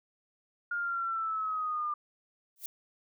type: linear sweep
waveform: sine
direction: down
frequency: 1420 to 1196 Hz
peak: -30 dBFS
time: 0.71-1.94 s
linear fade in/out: 5 ms
type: noise with exponential growth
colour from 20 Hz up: violet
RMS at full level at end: -34 dBFS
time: 2.56-2.66 s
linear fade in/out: 1 ms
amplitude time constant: 21 ms
effects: none